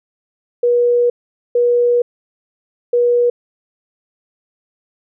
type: tone bursts at uneven times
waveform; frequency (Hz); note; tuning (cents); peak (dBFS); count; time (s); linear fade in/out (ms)
sine; 482.5; B4; -40; -10; 3; 0.63-1.1 / 1.55-2.02 / 2.93-3.3; 5
effects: none